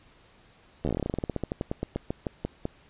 slowing click train, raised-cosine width 2 ms, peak -15 dBFS, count 27, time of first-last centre 0.85-2.654 s, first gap 12 ms, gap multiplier 1.12, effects pink hiss -58 dBFS RMS until 2.89 s + resampled to 8000 Hz

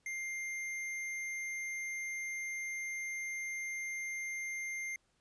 square tone, 2100 Hz, C7, 6 cents sharp, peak -38 dBFS, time 0.06-4.96 s, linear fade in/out 2 ms, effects pink hiss -75 dBFS RMS until 5.2 s + resampled to 22050 Hz

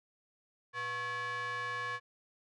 square ring-modulated tone, 303.3 Hz, D#4, 44 cents flat, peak -33 dBFS, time 0.73-2 s, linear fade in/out 50 ms, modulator 1400 Hz, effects low-pass 5000 Hz 12 dB/octave

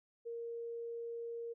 sine tone, 466.2 Hz, A#4, in tune, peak -40 dBFS, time 0.25-1.54 s, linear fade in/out 20 ms, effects none

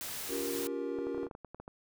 white noise, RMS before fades -40 dBFS, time 0.01-0.67 s, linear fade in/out 0 ms
triangle chord, G half-diminished seventh, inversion second, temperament just, 282.2 / 352.8 / 392 / 470.4 Hz, Db4 / F4 / G4 / Bb4, +31 / +18 / 0 / +16 cents, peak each -37 / -38 / -38 / -36 dBFS, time 0.28-1.29 s, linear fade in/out 50 ms
clicks, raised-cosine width 1 ms, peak -31 dBFS, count 12, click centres 0.987 / 1.069 / 1.147 / 1.179 / 1.232 / 1.267 / 1.312 / 1.351 / 1.447 / 1.546 / 1.6 / 1.679 s
effects none

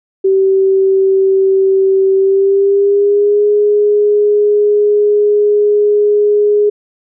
sine tone with pitch glide, 385.3 to 415.3 Hz, G4 to G#4, -30 to 0 cents, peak -7 dBFS, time 0.24-6.7 s, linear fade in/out 10 ms, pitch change +130 cents, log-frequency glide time 2.15-3.46 s, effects none

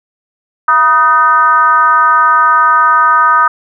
sine tone with frequency modulation, 1244.5 Hz, D#6, in tune, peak -5 dBFS, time 0.68-3.48 s, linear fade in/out 5 ms, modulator 282 Hz, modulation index 0.91, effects none

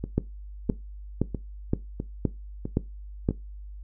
two click trains, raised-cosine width 3 ms, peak -9 / -17 dBFS, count 7 / 6, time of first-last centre 0.18-3.289 / 0.04-3.308 s, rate 1.93 / 1.53 Hz, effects noise-tail reverb RT60 0.2 s tail -18 dB re dry + added 50 Hz sine -38 dBFS peak until 3.83 s

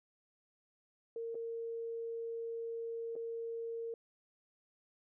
sine tone with dropouts, 460 Hz, A#4, 23 cents flat, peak -38 dBFS, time 1.16-3.94 s, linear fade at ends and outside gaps 2 ms, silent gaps 1.346-1.352 / 3.155-3.162 s, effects none

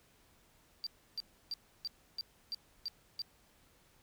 sine tone bursts, 4699 Hz, D8, in tune, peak -34 dBFS, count 8, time 0.84-3.218 s, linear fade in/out 0 ms, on 26 ms, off 310 ms, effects tanh soft clip ceiling -33 dBFS + pink hiss -67 dBFS RMS until 4.02 s

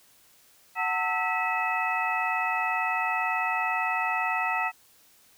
sine tone cluster, 741 / 899 / 1306 / 1953 / 2589 Hz, F#5 / A5 / E6 / B6 / E7, +2 / +37 / -17 / -20 / -32 cents, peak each -31 dBFS, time 0.75-4.72 s, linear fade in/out 50 ms, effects white hiss -59 dBFS RMS until 5.37 s

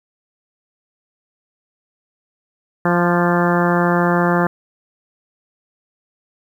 harmonic tone with a mistuned harmonic, 174.61 Hz, F3, in tune, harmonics 1 / 2 / 3 / 4 / 5 / 6 / 7 / 8 / 9 / 10, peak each -17 / -20 / -22 / -23 / -24 / -25 / -25 / -26 / -27 / -27 dBFS, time 2.85-4.47 s, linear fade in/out 2 ms, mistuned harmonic 7, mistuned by -27 cents, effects 8-bit

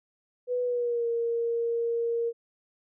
sine tone with pitch glide, 493.9 to 466.2 Hz, B4 to A#4, 0 to 0 cents, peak -25 dBFS, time 0.47-2.33 s, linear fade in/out 50 ms, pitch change -100 cents, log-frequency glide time 0.63-1.07 s, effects none

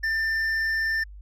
sine tone with hard clipping, 1788 Hz, A6, 27 cents sharp, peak -24 dBFS, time 0.03-1.04 s, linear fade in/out 10 ms, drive 5 dB, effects added 50 Hz sine -40 dBFS peak until 1.21 s

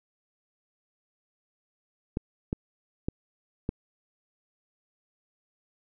clicks, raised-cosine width 3 ms, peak -15 dBFS, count 4, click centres 2.171 / 2.529 / 3.085 / 3.691 s, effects none

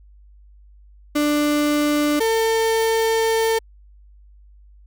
35% pulse tone pair in turn, 295.5 / 449.2 Hz, D4 / A4, +11 / +36 cents, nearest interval perfect fifth, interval 725 cents, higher second, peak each -15 dBFS, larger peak neither, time 1.15-2.2 / 2.2-3.59 s, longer second, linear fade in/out 10 ms, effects added 50 Hz sine -45 dBFS peak until 4.86 s

